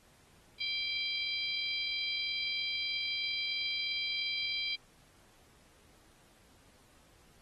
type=harmonic tone with a mistuned harmonic; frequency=799 Hz; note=G5; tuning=33 cents sharp; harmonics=3 / 4 / 5 / 6; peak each=-37 / -38 / -39 / -40 dBFS; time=0.6-4.76 s; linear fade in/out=10 ms; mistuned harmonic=3; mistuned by=-45 cents; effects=pink hiss -64 dBFS RMS until 7.41 s + AAC 32 kbps